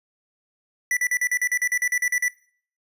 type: tone bursts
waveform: square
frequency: 1970 Hz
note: B6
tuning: 5 cents flat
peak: -20 dBFS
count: 14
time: 0.91-2.282 s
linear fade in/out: 2 ms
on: 59 ms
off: 42 ms
effects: noise-tail reverb RT60 0.5 s tail -21 dB re dry + resampled to 32000 Hz